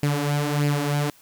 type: tone with flanger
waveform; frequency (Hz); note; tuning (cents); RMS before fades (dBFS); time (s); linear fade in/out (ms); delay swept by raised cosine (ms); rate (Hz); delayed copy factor
sawtooth; 145.7; D3; -13; -23; 0.03-1.1; 2; 0.4 to 5.6; 1.6; +0.6
effects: white hiss -54 dBFS RMS until 1.21 s